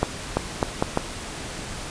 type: accelerating click train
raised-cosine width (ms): 1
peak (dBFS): -5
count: 5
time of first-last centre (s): 0.03-0.974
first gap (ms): 340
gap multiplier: 0.76
effects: pink hiss -34 dBFS RMS until 1.9 s + resampled to 22050 Hz